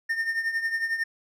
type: tone with tremolo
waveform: triangle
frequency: 1818 Hz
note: A#6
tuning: 44 cents flat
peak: -20 dBFS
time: 0.09-1.04 s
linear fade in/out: 10 ms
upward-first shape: triangle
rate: 11 Hz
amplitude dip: 75%
effects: none